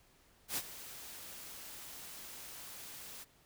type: noise with ADSR envelope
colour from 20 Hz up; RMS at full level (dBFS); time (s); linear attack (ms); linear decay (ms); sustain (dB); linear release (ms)
white; -35; 0.48-3.25; 86; 51; -14; 28
effects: pink hiss -67 dBFS RMS until 3.45 s